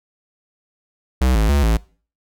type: tone with pitch steps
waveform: square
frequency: 64 / 53.5 / 71.3 / 55.2 Hz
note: C2 / A1 / C#2 / A1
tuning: -38 / -48 / +49 / +6 cents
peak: -14 dBFS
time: 1.21-1.77 s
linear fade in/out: 5 ms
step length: 140 ms
effects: noise-tail reverb RT60 0.4 s tail -22 dB re dry